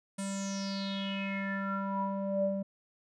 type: tone with low-pass filter sweep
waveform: square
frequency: 196 Hz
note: G3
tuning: in tune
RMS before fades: -34 dBFS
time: 0.18-2.63 s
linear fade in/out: 10 ms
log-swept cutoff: 9100 to 460 Hz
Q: 7.6
effects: none